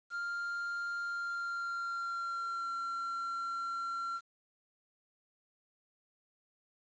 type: tone with pitch glide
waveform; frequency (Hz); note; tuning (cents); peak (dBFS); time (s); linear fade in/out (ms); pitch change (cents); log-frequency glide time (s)
triangle; 1396.9 to 1367.4; F6 to F6; 0 to -37; -33; 0.1-4.21; 50; -37; 1.01-2.68
effects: resampled to 16000 Hz + 10-bit